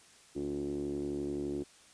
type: tone with low-pass filter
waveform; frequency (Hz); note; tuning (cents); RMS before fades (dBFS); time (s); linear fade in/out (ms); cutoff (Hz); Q
5% pulse; 71.7; D2; -41; -36; 0.35-1.64; 20; 330; 8.6
effects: white hiss -59 dBFS RMS until 1.93 s + resampled to 22050 Hz